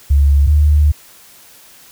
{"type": "tone pair in turn", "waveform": "sine", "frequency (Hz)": [70.7, 74.4], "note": ["C#2", "D2"], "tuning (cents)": [35, 23], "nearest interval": "minor second", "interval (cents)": 88, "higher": "second", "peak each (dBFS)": -7, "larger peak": "neither", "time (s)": [[0.1, 0.47], [0.47, 0.92]], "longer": "second", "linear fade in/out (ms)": 10, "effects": ["white hiss -43 dBFS RMS until 1.91 s"]}